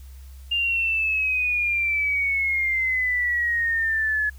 sine exponential sweep, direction down, 2812 to 1700 Hz, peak -20 dBFS, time 0.51-4.3 s, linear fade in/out 10 ms, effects added 66 Hz sine -39 dBFS peak until 4.38 s + white hiss -56 dBFS RMS until 4.38 s

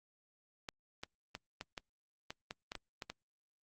clicks, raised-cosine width 0.2 ms, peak -24 dBFS, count 11, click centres 0.688 / 1.035 / 1.351 / 1.611 / 1.778 / 2.305 / 2.509 / 2.719 / 2.753 / 3.022 / 3.1 s, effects Opus 48 kbps

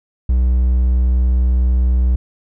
triangle tone, 62.2 Hz, B1, 13 cents sharp, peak -9 dBFS, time 0.29-2.16 s, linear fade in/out 5 ms, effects none

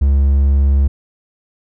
triangle tone, 69.3 Hz, C#2, in tune, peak -7 dBFS, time 0.01-0.88 s, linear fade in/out 10 ms, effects none

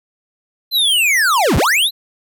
square linear two-way sweep, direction down then up, 4138 to 41.6 to 4138 Hz, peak -12 dBFS, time 0.71-1.91 s, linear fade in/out 50 ms, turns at 1.57 s, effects none

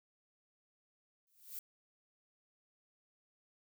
violet noise with exponential growth, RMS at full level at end -41 dBFS, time 1.27-1.59 s, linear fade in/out 1 ms, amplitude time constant 69 ms, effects none

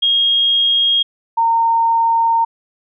sine tone pair in turn, 3259 / 917 Hz, G#7 / A#5, -33 / -29 cents, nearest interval octave + minor seventh, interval 2196 cents, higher first, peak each -11 dBFS, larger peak neither, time 0.02-1.03 / 1.37-2.45 s, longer second, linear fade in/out 10 ms, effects none

